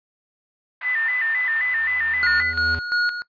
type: band-pass noise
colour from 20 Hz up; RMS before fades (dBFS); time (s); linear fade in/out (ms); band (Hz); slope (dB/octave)
white; -37; 0.81-2.43; 5; 960 to 2200; 24
type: tone with vibrato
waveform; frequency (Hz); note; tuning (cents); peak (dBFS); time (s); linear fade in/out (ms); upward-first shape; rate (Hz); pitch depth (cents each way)
sine; 1900; A#6; +33; -20; 0.82-2.54; 50; square; 3.8; 92
type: tone with exponential growth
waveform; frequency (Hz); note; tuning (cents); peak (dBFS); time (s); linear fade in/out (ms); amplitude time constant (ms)
square; 82; E2; -9; -28; 1.31-2.79; 0; 320
type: tone with tremolo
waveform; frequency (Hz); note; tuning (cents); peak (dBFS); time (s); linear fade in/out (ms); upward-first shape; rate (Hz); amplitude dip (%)
square; 1445; F#6; -41; -18; 2.23-3.22; 0; square; 2.9; 65
effects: noise-tail reverb RT60 0.1 s tail -19 dB re dry + resampled to 11025 Hz